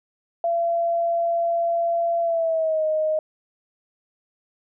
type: tone with pitch glide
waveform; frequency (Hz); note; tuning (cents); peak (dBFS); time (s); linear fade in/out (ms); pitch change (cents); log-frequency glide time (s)
sine; 679 to 622.6; F5 to D#5; -49 to +1; -19; 0.44-3.19; 2; -150; 2.21-2.85
effects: none